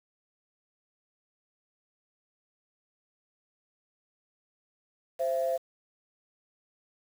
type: tone pair together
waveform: sine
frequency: 524 / 671.7 Hz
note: C5 / E5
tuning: +2 / +32 cents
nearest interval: major third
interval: 430 cents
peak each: -28 dBFS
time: 5.19-5.58 s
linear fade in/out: 20 ms
effects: tanh soft clip ceiling -19 dBFS + 8-bit